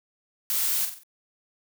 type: noise with echo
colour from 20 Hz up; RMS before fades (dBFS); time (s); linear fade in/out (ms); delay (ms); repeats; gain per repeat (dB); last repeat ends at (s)
blue; -26; 0.5-0.85; 0; 46; 4; -7; 1.034
effects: none